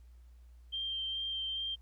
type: tone with vibrato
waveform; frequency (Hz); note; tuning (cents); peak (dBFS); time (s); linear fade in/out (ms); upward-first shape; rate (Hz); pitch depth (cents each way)
sine; 3158; G7; +12; -34; 0.72-1.76; 20; sine; 2.4; 11
effects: added 60 Hz sine -53 dBFS peak until 1.81 s + pink hiss -75 dBFS RMS until 1.81 s